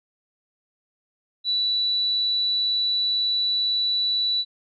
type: tone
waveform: sine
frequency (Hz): 3951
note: B7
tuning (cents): 0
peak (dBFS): -20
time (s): 1.44-4.45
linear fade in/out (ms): 50
effects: none